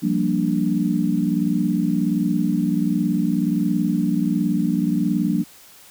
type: chord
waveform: sine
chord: G minor seventh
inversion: third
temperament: equal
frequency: 174.61 / 196 / 233.1 / 293.7 Hz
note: F3 / G3 / Bb3 / D4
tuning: 0 / 0 / 0 / 0 cents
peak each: -23 dBFS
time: 0.02-5.44 s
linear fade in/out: 20 ms
effects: white hiss -47 dBFS RMS until 5.9 s